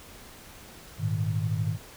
sine chord, Ab suspended second, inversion none, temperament equal, 103.83 / 116.54 / 155.56 Hz, Ab2 / Bb2 / Eb3, 0 / 0 / 0 cents, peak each -28 / -31 / -30 dBFS, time 0.98-1.78 s, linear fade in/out 50 ms, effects pink hiss -48 dBFS RMS until 1.96 s

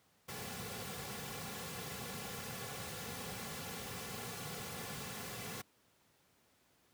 pink noise with comb filter, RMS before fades -44 dBFS, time 0.28-5.62 s, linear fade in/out 10 ms, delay 3.2 ms, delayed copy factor -0.7, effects pink hiss -71 dBFS RMS until 6.93 s + high-pass 100 Hz 12 dB/octave

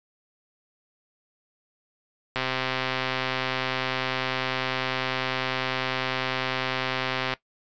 click train, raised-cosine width 0.3 ms, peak -10 dBFS, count 648, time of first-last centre 2.36-7.337 s, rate 130 Hz, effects noise-tail reverb RT60 0.1 s tail -18 dB re dry + resampled to 16000 Hz

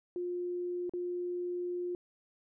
sine tone with dropouts, 354.6 Hz, F4, 26 cents sharp, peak -33 dBFS, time 0.16-1.95 s, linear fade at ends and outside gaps 1 ms, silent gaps 0.895-0.936 s, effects none

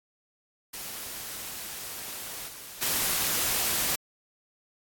white noise with level steps, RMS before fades -38 / -43 / -27 dBFS, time 0.73-3.96 s, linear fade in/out 10 ms, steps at 2.47 / 2.81 s, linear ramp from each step 20 ms, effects AAC 64 kbps

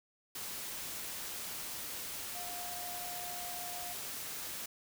sine tone in noise, 710 Hz, F5, 28 cents sharp, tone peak -45 dBFS, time 2.35-3.93 s, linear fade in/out 5 ms, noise white, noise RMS -42 dBFS, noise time 0.35-4.66 s, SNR -6 dB, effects none

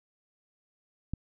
click, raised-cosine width 5 ms, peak -20 dBFS, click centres 1.136 s, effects none

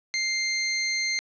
20% pulse tone, 2100 Hz, C7, 6 cents sharp, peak -19 dBFS, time 0.14-1.19 s, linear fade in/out 0 ms, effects resampled to 16000 Hz + 10-bit

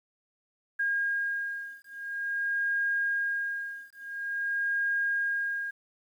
sine beating tone pair, 1623 / 1623.48 Hz, G#6 / G#6, -40 / -40 cents, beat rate 0.48 Hz, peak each -31 / -31 dBFS, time 0.79-5.71 s, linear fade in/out 10 ms, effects 10-bit

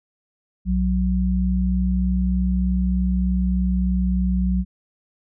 sine tone pair together, 61.74 / 185 Hz, B1 / F#3, 0 / 0 cents, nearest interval octave + perfect fifth, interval 1900 cents, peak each -20 dBFS, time 0.65-4.65 s, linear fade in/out 50 ms, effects none

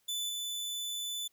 sawtooth tone with level steps, 3497 Hz, A7, 11 cents flat, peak -30 / -32 dBFS, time 0.08-1.28 s, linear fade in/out 10 ms, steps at 0.29 s, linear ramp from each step 5 ms, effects white hiss -73 dBFS RMS until 1.32 s

